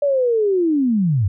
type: linear sweep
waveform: sine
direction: down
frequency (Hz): 584 to 87.31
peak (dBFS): -14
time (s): 0.02-1.28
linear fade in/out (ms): 5
effects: none